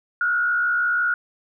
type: tone with frequency modulation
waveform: sine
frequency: 1435 Hz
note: F6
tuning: 47 cents sharp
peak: -18 dBFS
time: 0.21-1.14 s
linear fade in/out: 2 ms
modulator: 65.8 Hz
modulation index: 0.78
effects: none